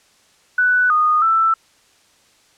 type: tone with pitch steps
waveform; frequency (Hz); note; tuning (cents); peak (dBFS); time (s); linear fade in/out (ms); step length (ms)
sine; 1488 / 1233 / 1327; F#6 / D#6 / E6; +9 / -16 / +11; -12; 0.58-1.54; 5; 320
effects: white hiss -55 dBFS RMS until 2.57 s + low-pass 8000 Hz 12 dB/octave